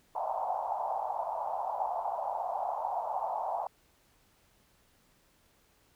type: band-pass noise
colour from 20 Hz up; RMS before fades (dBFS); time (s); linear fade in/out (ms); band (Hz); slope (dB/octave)
pink; -34; 0.15-3.67; 2; 680 to 920; 48
effects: pink hiss -67 dBFS RMS until 5.95 s